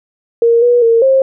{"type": "tone with pitch steps", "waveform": "sine", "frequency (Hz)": [465.6, 483.8, 459.4, 533], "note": ["A#4", "B4", "A#4", "C5"], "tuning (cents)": [-2, -36, -25, 32], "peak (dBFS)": -6, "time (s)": [0.42, 1.22], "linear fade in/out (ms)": 2, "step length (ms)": 200, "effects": []}